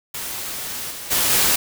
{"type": "noise with level steps", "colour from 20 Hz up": "white", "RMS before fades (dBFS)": [-29, -33, -19, -17], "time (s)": [0.14, 1.56], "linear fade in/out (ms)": 5, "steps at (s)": [0.9, 1.1, 1.29], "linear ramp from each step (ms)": 20, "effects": []}